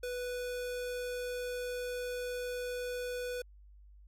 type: tone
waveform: square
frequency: 493.9 Hz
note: B4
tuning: in tune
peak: -36 dBFS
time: 0.03-3.42 s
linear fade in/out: 5 ms
effects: added 50 Hz sine -53 dBFS peak until 4.07 s + MP3 64 kbps